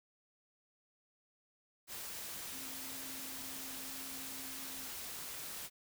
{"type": "tone in noise", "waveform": "sine", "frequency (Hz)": 265.2, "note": "C4", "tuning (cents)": 23, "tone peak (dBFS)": -54, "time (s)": [2.51, 4.89], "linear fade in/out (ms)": 50, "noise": "white", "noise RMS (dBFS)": -45, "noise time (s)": [1.87, 5.7], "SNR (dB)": -12, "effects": []}